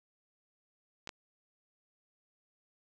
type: clicks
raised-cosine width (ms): 0.2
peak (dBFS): -24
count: 2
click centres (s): 1.074 / 1.092
effects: none